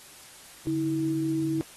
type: tone pair together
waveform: sine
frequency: 143.7 / 322.6 Hz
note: D3 / E4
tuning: -37 / -37 cents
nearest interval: octave + major second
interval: 1400 cents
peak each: -32 / -25 dBFS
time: 0.67-1.61 s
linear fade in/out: 0 ms
effects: white hiss -49 dBFS RMS until 1.76 s + AAC 32 kbps